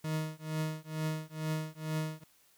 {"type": "tone with tremolo", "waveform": "40% pulse", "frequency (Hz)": 156.5, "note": "D#3", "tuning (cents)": 10, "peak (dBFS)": -29, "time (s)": [0.04, 2.24], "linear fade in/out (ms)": 5, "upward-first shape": "triangle", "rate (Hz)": 2.2, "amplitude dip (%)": 100, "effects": ["white hiss -66 dBFS RMS until 2.57 s"]}